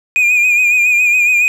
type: tone with vibrato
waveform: triangle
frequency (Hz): 2450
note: D#7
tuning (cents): -27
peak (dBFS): -7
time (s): 0.16-1.48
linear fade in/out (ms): 0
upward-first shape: sine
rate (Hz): 7.2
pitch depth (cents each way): 47
effects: none